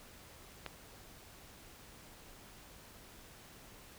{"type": "click", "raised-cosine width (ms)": 0.3, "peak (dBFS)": -24, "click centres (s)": 0.663, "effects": ["pink hiss -56 dBFS RMS until 3.98 s"]}